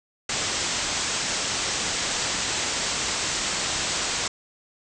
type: low-pass noise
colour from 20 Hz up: white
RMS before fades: -27 dBFS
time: 0.29-4.28 s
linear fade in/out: 5 ms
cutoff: 8100 Hz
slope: 96 dB/octave
effects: none